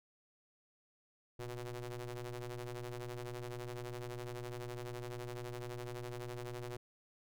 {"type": "ring-modulated tone", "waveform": "sawtooth", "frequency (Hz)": 123.47, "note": "B2", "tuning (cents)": 0, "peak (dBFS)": -35, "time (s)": [1.39, 6.77], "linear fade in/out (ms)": 5, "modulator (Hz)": 241, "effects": []}